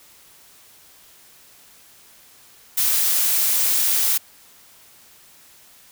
blue noise, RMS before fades -19 dBFS, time 2.77-4.18 s, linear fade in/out 10 ms, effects white hiss -50 dBFS RMS until 5.91 s

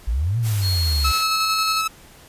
sine exponential two-way sweep, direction up then down, 50.8 to 120 to 66.2 Hz, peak -18 dBFS, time 0.07-1.12 s, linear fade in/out 10 ms, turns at 0.38 s
white noise, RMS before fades -32 dBFS, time 0.42-1.25 s, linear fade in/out 50 ms
triangle tone, 4301 Hz, C8, 47 cents sharp, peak -22 dBFS, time 0.61-1.82 s, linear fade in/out 50 ms
sawtooth tone with tremolo, 1300 Hz, E6, 24 cents flat, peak -15 dBFS, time 1.04-1.88 s, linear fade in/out 10 ms, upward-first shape square, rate 11 Hz, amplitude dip 25%
effects pink hiss -47 dBFS RMS until 2.28 s + resampled to 32000 Hz

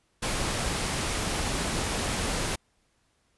pink noise, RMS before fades -29 dBFS, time 0.22-2.56 s, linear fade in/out 10 ms, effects pink hiss -70 dBFS RMS until 3.37 s + resampled to 24000 Hz

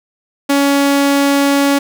sawtooth tone, 280.6 Hz, C#4, 21 cents sharp, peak -6 dBFS, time 0.49-1.79 s, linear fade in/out 10 ms, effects none

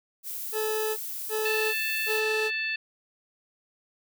violet noise, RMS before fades -35 dBFS, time 0.23-2.22 s, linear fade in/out 50 ms
40% pulse tone bursts, 433.7 Hz, A4, 25 cents flat, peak -26 dBFS, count 3, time 0.52-2.51 s, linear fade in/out 50 ms, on 450 ms, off 320 ms
harmonic tone, 880 Hz, A5, in tune, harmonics 2 / 3 / 4 / 5, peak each -32 / -29 / -41 / -39 dBFS, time 1.45-2.76 s, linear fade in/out 5 ms
effects none

